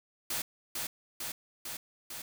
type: noise with echo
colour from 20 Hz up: white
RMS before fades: -34 dBFS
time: 0.3-0.42 s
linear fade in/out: 5 ms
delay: 450 ms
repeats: 4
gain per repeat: -2 dB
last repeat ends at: 2.22 s
effects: none